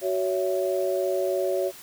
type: tone cluster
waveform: sine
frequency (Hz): 373.4 / 560 / 663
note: F#4 / C#5 / E5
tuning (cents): +16 / +18 / +10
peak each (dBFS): -26 / -26 / -30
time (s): 0.01-1.72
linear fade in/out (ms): 50
effects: white hiss -45 dBFS RMS until 1.82 s